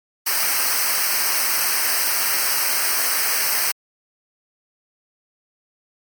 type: noise with comb filter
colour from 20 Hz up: white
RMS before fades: -20 dBFS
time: 0.26-3.72 s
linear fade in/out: 10 ms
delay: 0.28 ms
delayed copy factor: -0.95
effects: MP3 96 kbps